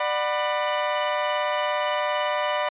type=chord; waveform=sawtooth; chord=B minor; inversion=first; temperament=equal with one note detuned; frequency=596.2 / 740 / 987.8 Hz; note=D5 / F#5 / B5; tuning=+26 / 0 / 0 cents; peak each=-21 / -27 / -23 dBFS; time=0-2.69 s; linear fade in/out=5 ms; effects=resampled to 8000 Hz